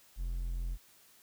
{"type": "tone", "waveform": "triangle", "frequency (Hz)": 43.14, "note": "F1", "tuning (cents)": -20, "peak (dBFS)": -31, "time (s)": [0.16, 0.78], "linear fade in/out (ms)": 50, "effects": ["white hiss -62 dBFS RMS until 1.22 s"]}